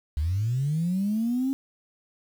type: linear sweep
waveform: sine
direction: up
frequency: 69.3 to 273.1 Hz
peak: -22 dBFS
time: 0.17-1.53 s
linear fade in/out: 0 ms
effects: tanh soft clip ceiling -18 dBFS + 8-bit